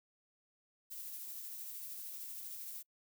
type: noise with tremolo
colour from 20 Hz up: violet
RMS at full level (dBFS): -45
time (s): 0.9-2.83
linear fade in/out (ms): 20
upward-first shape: sine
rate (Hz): 13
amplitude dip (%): 25
effects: noise-tail reverb RT60 0.1 s tail -26 dB re dry